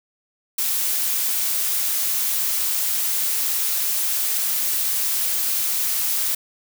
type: noise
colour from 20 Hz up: blue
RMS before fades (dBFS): -22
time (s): 0.58-6.35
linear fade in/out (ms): 5
effects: none